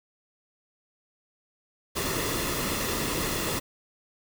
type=noise with comb filter; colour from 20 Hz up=pink; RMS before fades=-29 dBFS; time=1.95-3.6 s; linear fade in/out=20 ms; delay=1.3 ms; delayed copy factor=-0.5; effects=none